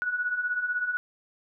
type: beating tone pair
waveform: sine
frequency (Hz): 1456 / 1472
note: F#6 / F#6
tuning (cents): -28 / -9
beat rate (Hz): 16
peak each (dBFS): -33 / -27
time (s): 0.02-0.97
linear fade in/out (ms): 0
effects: none